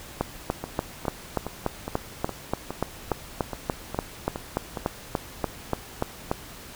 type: two click trains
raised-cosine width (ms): 1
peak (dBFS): -9 / -16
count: 22 / 11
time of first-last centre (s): 0.21-6.315 / 0.64-4.772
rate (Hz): 3.44 / 2.42
effects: pink hiss -43 dBFS RMS until 6.75 s